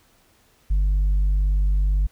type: tone with tanh clipping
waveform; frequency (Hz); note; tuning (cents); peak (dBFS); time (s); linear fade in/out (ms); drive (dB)
triangle; 49; G1; 0; -17; 0.7-2.07; 10; 7
effects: pink hiss -59 dBFS RMS until 2.11 s